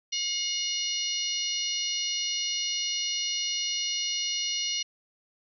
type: harmonic tone with a mistuned harmonic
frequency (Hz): 720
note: F#5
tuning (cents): -47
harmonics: 3 / 4 / 5 / 6 / 7 / 8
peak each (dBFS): -39 / -32 / -39 / -34 / -39 / -32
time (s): 0.12-4.83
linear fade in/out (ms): 10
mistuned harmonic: 6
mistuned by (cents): -28
effects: none